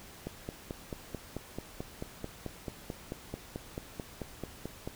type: click train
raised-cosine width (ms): 2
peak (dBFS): -23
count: 22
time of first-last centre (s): 0.27-4.875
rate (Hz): 4.56
effects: pink hiss -51 dBFS RMS until 4.95 s